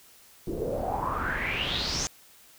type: noise with low-pass filter sweep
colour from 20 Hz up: pink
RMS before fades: -30 dBFS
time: 0.47-2.07 s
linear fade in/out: 0 ms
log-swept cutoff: 340 to 6600 Hz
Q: 7.9
effects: white hiss -55 dBFS RMS until 2.58 s